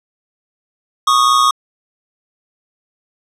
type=tone pair together; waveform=square; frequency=1110 / 1234.4 Hz; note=C#6 / D#6; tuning=+2 / -14 cents; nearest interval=major second; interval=184 cents; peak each=-13 dBFS; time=1.07-1.51 s; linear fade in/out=5 ms; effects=low-pass 9000 Hz 12 dB/octave